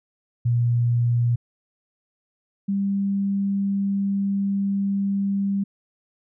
sine tone pair in turn, 119.4 / 197.98 Hz, A#2 / G3, +42 / +17 cents, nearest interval major sixth, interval 875 cents, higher second, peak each -17 / -20 dBFS, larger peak first, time 0.45-1.36 / 2.68-5.64 s, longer second, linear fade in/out 10 ms, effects none

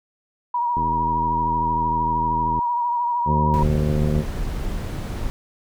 sine tone with vibrato, 959 Hz, A#5, 49 cents sharp, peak -19 dBFS, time 0.54-3.63 s, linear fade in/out 5 ms, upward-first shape triangle, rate 13 Hz, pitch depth 45 cents each way
click train, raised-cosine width 3 ms, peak -17 dBFS, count 147, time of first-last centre 0.77-2.59 s, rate 80.2 Hz
harmonic tone, 75.3 Hz, D2, 44 cents sharp, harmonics 1 / 2 / 3 / 4 / 5 / 6 / 7 / 8 / 9, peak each -23 / -21 / -25 / -37 / -30 / -35 / -32 / -44 / -45 dBFS, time 3.25-4.25 s, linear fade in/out 50 ms
brown noise, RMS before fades -26 dBFS, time 3.54-5.3 s, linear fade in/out 0 ms
effects none

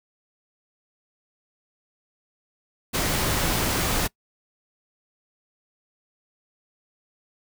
pink noise, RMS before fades -24 dBFS, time 2.93-4.08 s, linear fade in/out 20 ms, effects noise-tail reverb RT60 0.1 s tail -24 dB re dry

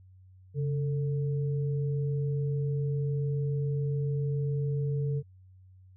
sine tone pair together, 140.1 / 444.8 Hz, C#3 / A4, +19 / +19 cents, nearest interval octave + minor sixth, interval 2000 cents, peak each -27 / -37 dBFS, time 0.54-5.23 s, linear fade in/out 50 ms, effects added 93 Hz sine -52 dBFS peak until 5.96 s

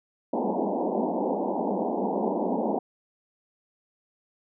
pink band-pass noise, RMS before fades -27 dBFS, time 0.33-2.79 s, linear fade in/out 5 ms, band 190 to 940 Hz, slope 96 dB/octave, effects none

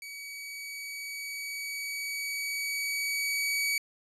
sawtooth tone with level ramp, 2269 Hz, C#7, 40 cents sharp, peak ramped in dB -37 to -23 dBFS, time 0.02-3.78 s, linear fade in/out 2 ms, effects resampled to 32000 Hz

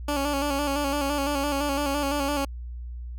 15% pulse tone with vibrato, 284 Hz, C#4, 42 cents sharp, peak -18 dBFS, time 0.08-2.45 s, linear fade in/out 5 ms, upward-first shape square, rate 5.9 Hz, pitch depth 45 cents each way, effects added 60 Hz sine -33 dBFS peak until 3.18 s

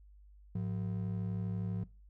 triangle ring-modulated tone, 142.4 Hz, C#3, 47 cents sharp, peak -28 dBFS, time 0.55-1.84 s, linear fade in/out 5 ms, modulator 36.2 Hz, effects noise-tail reverb RT60 0.3 s tail -20 dB re dry + added 50 Hz sine -55 dBFS peak until 2.09 s

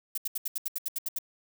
violet noise bursts, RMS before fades -31 dBFS, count 11, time 0.15-1.187 s, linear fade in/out 5 ms, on 27 ms, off 74 ms, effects none

